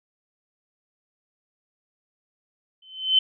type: tone with exponential growth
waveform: sine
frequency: 3063 Hz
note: G7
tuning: 41 cents flat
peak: -12 dBFS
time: 2.82-3.19 s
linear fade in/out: 5 ms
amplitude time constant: 80 ms
effects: none